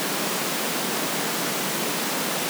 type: high-pass noise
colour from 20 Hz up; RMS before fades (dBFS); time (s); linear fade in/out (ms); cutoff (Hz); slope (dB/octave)
pink; -26; 0-2.49; 0; 160; 48
effects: none